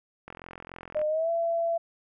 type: click train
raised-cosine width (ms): 0.5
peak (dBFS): -26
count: 33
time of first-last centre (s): 0.28-1.016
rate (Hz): 43.5
type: tone with pitch glide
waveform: sine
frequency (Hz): 609 to 671.8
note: D#5 to E5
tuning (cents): -37 to +33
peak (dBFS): -24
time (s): 0.95-1.78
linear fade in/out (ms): 10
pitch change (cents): +170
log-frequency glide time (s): 1.07-1.3
effects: none